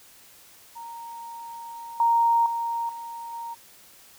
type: tone with level steps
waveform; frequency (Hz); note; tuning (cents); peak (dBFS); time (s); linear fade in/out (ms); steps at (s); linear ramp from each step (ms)
sine; 930; A#5; -4; -36 / -17 / -25 / -34 / -32; 0.75-3.55; 20; 2 / 2.46 / 2.89 / 3.33; 2
effects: white hiss -52 dBFS RMS until 4.18 s